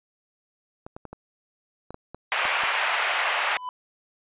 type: clicks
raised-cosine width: 1 ms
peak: -24 dBFS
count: 9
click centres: 0.865 / 0.965 / 1.053 / 1.13 / 1.906 / 1.944 / 2.146 / 2.454 / 2.636 s
type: band-pass noise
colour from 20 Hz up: white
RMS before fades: -25 dBFS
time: 2.32-3.57 s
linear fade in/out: 0 ms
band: 640 to 2700 Hz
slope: 24 dB/octave
type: tone with exponential growth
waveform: triangle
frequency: 1000 Hz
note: B5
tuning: 21 cents sharp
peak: -25 dBFS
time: 3.39-3.69 s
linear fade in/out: 1 ms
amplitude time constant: 64 ms
effects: resampled to 8000 Hz